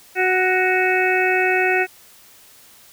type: harmonic tone with a mistuned harmonic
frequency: 370 Hz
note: F#4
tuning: in tune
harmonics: 1 / 2 / 4 / 5 / 6 / 7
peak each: -20 / -22 / -23 / -23 / -25 / -23 dBFS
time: 0.15-1.87 s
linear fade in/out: 50 ms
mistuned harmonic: 5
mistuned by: +15 cents
effects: white hiss -48 dBFS RMS until 2.92 s